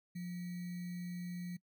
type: tone with sample-and-hold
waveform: sine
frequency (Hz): 176.9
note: F3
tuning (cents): +23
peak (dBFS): -39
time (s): 0.15-1.57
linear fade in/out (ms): 10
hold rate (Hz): 2100
effects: noise-tail reverb RT60 0.1 s tail -22 dB re dry